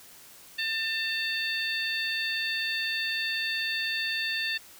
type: harmonic tone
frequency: 896 Hz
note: A5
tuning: 31 cents sharp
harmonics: 2 / 3 / 4 / 5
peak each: -31 / -33 / -34 / -35 dBFS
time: 0.58-4.58 s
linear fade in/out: 10 ms
effects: white hiss -51 dBFS RMS until 4.79 s